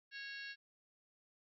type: harmonic tone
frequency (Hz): 550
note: C#5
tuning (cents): -14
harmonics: 3 / 4 / 5 / 6 / 7 / 8 / 9 / 10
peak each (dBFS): -47 / -57 / -52 / -60 / -56 / -54 / -65 / -60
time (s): 0.11-0.56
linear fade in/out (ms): 50
effects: none